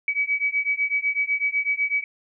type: beating tone pair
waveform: sine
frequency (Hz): 2274 / 2282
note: C#7 / C#7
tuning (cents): +44 / +50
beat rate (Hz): 8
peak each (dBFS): -24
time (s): 0.08-2.04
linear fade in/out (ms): 2
effects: none